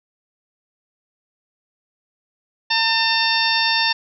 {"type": "harmonic tone with a mistuned harmonic", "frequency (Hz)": 900, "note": "A5", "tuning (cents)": 39, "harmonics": [1, 2, 3, 4, 5, 6], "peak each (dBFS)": [-23, -23, -23, -23, -23, -23], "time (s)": [2.7, 3.93], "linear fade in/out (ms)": 10, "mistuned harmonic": 1, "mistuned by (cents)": 17, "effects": []}